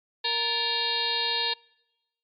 harmonic tone with a mistuned harmonic, 466.2 Hz, A#4, in tune, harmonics 1 / 2 / 4 / 5 / 6 / 7 / 8 / 9 / 10, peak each -38 / -33 / -35 / -39 / -34 / -38 / -29 / -30 / -38 dBFS, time 0.24-1.54 s, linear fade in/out 10 ms, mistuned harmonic 4, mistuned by -120 cents, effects noise-tail reverb RT60 1.0 s tail -26 dB re dry + AAC 64 kbps

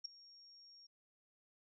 sine tone with ADSR envelope, 5560 Hz, F8, 9 cents flat, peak -37 dBFS, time 0.04-0.87 s, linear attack 14 ms, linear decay 6 ms, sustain -21 dB, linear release 9 ms, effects none

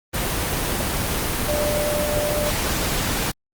sine tone in noise, 593 Hz, D5, 17 cents sharp, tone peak -21 dBFS, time 1.47-2.51 s, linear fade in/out 20 ms, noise pink, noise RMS -23 dBFS, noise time 0.13-3.32 s, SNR -1 dB, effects Opus 24 kbps

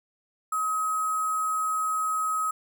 sine tone with sample-and-hold, 1270 Hz, D#6, 35 cents sharp, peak -24 dBFS, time 0.52-2.51 s, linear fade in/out 5 ms, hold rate 8820 Hz, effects none

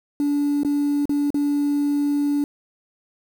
sine tone with dropouts, 288.5 Hz, D4, 31 cents flat, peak -16 dBFS, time 0.2-2.44 s, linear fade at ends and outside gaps 1 ms, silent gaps 0.633-0.648 / 1.055-1.094 / 1.304-1.344 s, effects tanh soft clip ceiling -16 dBFS + 7-bit

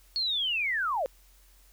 sine linear sweep, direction down, 4391 to 489.7 Hz, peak -26 dBFS, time 0.16-1.06 s, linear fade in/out 0 ms, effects added 45 Hz sine -57 dBFS peak until 1.72 s + white hiss -62 dBFS RMS until 1.72 s

